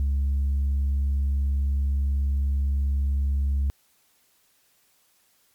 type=tone with tanh clipping; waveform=sine; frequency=69.3 Hz; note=C#2; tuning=in tune; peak=-21 dBFS; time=0-3.7 s; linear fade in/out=0 ms; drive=1 dB; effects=white hiss -64 dBFS RMS until 5.54 s + MP3 96 kbps